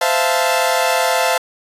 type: chord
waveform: sawtooth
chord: F major seventh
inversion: second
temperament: equal with one note detuned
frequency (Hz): 517.5 / 659.3 / 698.5 / 880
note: C5 / E5 / F5 / A5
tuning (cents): -19 / 0 / 0 / 0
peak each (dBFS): -16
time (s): 0.01-1.38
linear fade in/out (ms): 5
effects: resampled to 32000 Hz